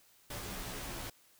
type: noise with comb filter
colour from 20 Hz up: pink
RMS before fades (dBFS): -42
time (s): 0.3-1.1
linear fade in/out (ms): 5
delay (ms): 13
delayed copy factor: -1
effects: white hiss -65 dBFS RMS until 1.39 s